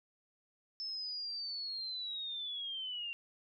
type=linear sweep; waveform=sine; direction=down; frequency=5274 to 2751 Hz; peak=-38 dBFS; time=0.8-3.13 s; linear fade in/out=0 ms; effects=none